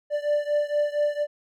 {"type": "beating tone pair", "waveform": "triangle", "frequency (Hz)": [587.3, 591.6], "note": ["D5", "D5"], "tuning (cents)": [0, 13], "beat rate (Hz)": 4.3, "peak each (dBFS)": [-22, -24], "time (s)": [0.1, 1.27], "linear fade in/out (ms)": 50, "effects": []}